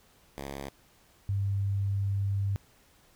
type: tone pair in turn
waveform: 5% pulse / sine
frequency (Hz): 69.3 / 99.06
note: C#2 / G2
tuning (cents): 0 / +19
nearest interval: tritone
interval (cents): 619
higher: second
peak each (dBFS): -26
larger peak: neither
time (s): 0.38-0.69 / 1.29-2.56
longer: second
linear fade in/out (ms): 0
effects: pink hiss -62 dBFS RMS until 3.15 s